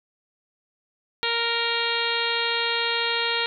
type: harmonic tone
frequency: 466.2 Hz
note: A#4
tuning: in tune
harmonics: 1 / 2 / 3 / 4 / 5 / 6 / 7 / 8 / 9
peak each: -31 / -31 / -31 / -31 / -31 / -31 / -31 / -31 / -31 dBFS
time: 1.23-3.46 s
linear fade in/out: 0 ms
effects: none